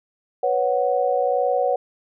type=chord; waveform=sine; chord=B suspended second; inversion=none; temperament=just; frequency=493.9 / 555.6 / 740.8 Hz; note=B4 / C#5 / F#5; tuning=0 / +4 / +2 cents; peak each=-22 dBFS; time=0.43-1.76 s; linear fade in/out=5 ms; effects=none